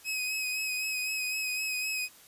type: tone with vibrato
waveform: sawtooth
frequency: 2533 Hz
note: D#7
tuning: 30 cents sharp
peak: -27 dBFS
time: 0.04-2.09 s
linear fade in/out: 50 ms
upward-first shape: sine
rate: 3.9 Hz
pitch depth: 28 cents each way
effects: white hiss -55 dBFS RMS until 2.27 s + resampled to 32000 Hz